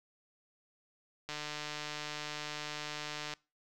click train, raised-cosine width 0.2 ms, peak -22 dBFS, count 308, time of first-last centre 1.29-3.337 s, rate 150 Hz, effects noise-tail reverb RT60 0.3 s tail -24 dB re dry

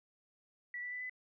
sine tone with pitch steps, 1952 / 1970.1 / 1988.4 / 2007 Hz, B6 / B6 / B6 / B6, -21 / -5 / +11 / +27 cents, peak -39 dBFS, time 0.74-1.096 s, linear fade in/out 2 ms, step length 89 ms, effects none

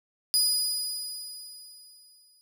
25% pulse tone with exponential decay, 4942 Hz, D#8, 13 cents flat, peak -15 dBFS, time 0.34-2.41 s, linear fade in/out 0 ms, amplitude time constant 450 ms, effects none

